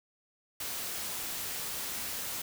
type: noise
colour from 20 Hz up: white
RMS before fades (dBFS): -37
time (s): 0.6-2.42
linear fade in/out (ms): 5
effects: none